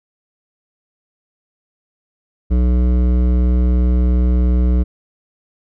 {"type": "tone with hard clipping", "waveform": "sine", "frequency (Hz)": 61.4, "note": "B1", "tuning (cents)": -9, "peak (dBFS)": -13, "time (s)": [2.5, 4.84], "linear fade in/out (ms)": 20, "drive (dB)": 13, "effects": []}